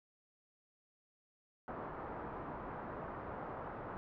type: low-pass noise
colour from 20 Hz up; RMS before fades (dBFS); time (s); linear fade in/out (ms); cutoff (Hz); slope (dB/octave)
white; -45; 1.68-3.97; 0; 1200; 24
effects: none